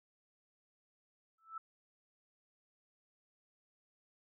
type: tone with exponential growth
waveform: sine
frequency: 1318.5 Hz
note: E6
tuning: in tune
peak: -38 dBFS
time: 1.38-1.58 s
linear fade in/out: 5 ms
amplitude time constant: 42 ms
effects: none